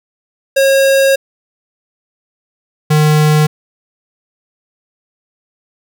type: tone pair in turn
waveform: square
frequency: 543 / 152.37 Hz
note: C#5 / D#3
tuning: -36 / -36 cents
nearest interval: octave + minor seventh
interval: 2200 cents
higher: first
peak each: -8 dBFS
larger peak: neither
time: 0.56-1.16 / 2.9-3.47 s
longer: first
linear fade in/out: 10 ms
effects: none